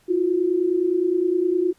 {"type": "tone pair together", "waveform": "sine", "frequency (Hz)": [333.1, 362.8], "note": ["E4", "F#4"], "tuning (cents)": [18, -34], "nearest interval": "minor second", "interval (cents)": 148, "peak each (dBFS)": [-23, -19], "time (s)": [0.08, 1.73], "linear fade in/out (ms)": 20, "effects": ["pink hiss -60 dBFS RMS until 1.78 s", "resampled to 32000 Hz"]}